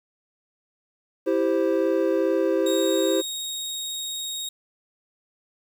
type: chord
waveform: triangle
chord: C major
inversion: first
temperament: equal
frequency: 329.6 / 392 / 523.3 Hz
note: E4 / G4 / C5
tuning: 0 / 0 / 0 cents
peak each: -22 dBFS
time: 1.26-3.22 s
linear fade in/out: 20 ms
type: tone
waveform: 25% pulse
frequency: 3754 Hz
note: A#7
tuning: 11 cents sharp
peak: -25 dBFS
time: 2.66-4.49 s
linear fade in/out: 5 ms
effects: 9-bit

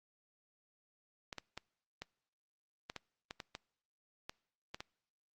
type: clicks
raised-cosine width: 0.2 ms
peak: -25 dBFS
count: 12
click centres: 1.328 / 1.383 / 1.576 / 2.02 / 2.899 / 2.963 / 3.309 / 3.402 / 3.551 / 4.295 / 4.745 / 4.805 s
effects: noise-tail reverb RT60 0.7 s tail -25 dB re dry + Opus 48 kbps

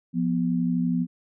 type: tone pair together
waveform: sine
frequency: 174.61 / 246.6 Hz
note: F3 / B3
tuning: 0 / -2 cents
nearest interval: tritone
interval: 598 cents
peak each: -24 dBFS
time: 0.13-1.07 s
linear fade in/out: 50 ms
effects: none

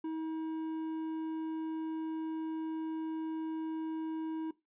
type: tone with hard clipping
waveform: sine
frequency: 319 Hz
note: D#4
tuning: 43 cents sharp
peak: -36 dBFS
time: 0.04-4.51 s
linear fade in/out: 5 ms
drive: 6 dB
effects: noise-tail reverb RT60 0.2 s tail -18 dB re dry + resampled to 8000 Hz

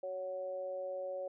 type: tone with amplitude modulation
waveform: sine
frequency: 557 Hz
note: C#5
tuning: 8 cents sharp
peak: -34 dBFS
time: 0.03-1.28 s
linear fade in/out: 5 ms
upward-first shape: sine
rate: 184 Hz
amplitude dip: 65%
effects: none

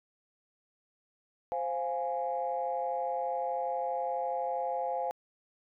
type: chord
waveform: sine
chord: F minor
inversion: second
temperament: equal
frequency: 523.3 / 698.5 / 830.6 Hz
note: C5 / F5 / Ab5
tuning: 0 / 0 / 0 cents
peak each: -34 dBFS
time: 1.52-5.11 s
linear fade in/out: 0 ms
effects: tanh soft clip ceiling -21 dBFS

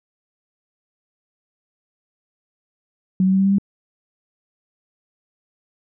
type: tone with pitch steps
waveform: sine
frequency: 187 / 189.28 / 191.59 / 193.93 / 196.3 / 198.69 Hz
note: F#3 / F#3 / G3 / G3 / G3 / G3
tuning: +19 / +40 / -39 / -18 / +3 / +24 cents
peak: -13 dBFS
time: 3.2-3.584 s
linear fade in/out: 2 ms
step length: 64 ms
effects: none

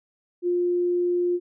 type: tone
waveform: sine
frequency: 353.1 Hz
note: F4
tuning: 19 cents sharp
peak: -20 dBFS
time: 0.42-1.4 s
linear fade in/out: 50 ms
effects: none

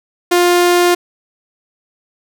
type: tone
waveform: sawtooth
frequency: 352.4 Hz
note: F4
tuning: 16 cents sharp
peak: -5 dBFS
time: 0.31-0.95 s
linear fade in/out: 10 ms
effects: none

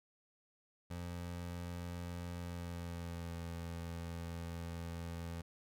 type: tone with pitch glide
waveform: 25% pulse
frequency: 87.2 to 84.47 Hz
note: F2 to E2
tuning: -2 to +43 cents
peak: -38 dBFS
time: 0.9-5.42 s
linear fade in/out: 10 ms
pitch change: -55 cents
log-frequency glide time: 2.43-3.36 s
effects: none

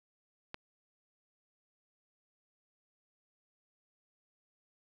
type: click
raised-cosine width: 0.3 ms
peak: -24 dBFS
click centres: 0.544 s
effects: none

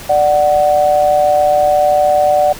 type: tone pair together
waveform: sine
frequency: 591 / 744.6 Hz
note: D5 / F#5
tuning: +11 / +11 cents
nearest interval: major third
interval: 400 cents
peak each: -11 dBFS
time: 0.09-2.53 s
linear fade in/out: 10 ms
effects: pink hiss -31 dBFS RMS until 2.59 s

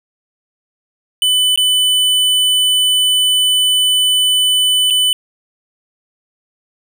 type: tone with dropouts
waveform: square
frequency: 3000 Hz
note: F#7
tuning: 23 cents sharp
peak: -11 dBFS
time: 1.22-5.13 s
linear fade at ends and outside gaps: 1 ms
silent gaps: 1.56-1.575 / 4.902-4.906 s
effects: none

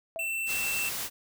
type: tone with exponential decay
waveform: sine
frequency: 658 Hz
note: E5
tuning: 3 cents flat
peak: -31 dBFS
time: 0.16-0.33 s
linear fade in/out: 0 ms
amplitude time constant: 35 ms
type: tone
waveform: square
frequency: 2682 Hz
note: E7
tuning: 29 cents sharp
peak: -30 dBFS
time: 0.19-0.89 s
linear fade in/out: 2 ms
type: noise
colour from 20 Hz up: white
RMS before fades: -34 dBFS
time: 0.46-1.1 s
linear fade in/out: 50 ms
effects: none

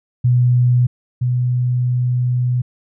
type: tone pair in turn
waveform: sine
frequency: 123.47 / 124.19 Hz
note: B2 / B2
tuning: 0 / +10 cents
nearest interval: unison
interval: 10 cents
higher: second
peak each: -10 / -14 dBFS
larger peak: first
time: 0.24-0.87 / 1.21-2.62 s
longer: second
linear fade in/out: 10 ms
effects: none

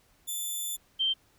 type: tone pair in turn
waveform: 5% pulse / sine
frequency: 3520 / 3136 Hz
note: A7 / G7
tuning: 0 / 0 cents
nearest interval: major second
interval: 200 cents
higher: first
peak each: -24 dBFS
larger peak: neither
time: 0.27-0.77 / 0.99-1.14 s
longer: first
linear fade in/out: 20 ms
effects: pink hiss -65 dBFS RMS until 1.38 s

